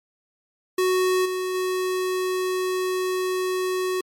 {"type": "tone with level steps", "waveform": "square", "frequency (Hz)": 370, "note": "F#4", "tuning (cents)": 0, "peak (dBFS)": [-19, -25, -23], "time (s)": [0.78, 4.01], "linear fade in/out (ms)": 5, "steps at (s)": [1.25, 1.54], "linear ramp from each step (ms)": 10, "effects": ["MP3 64 kbps"]}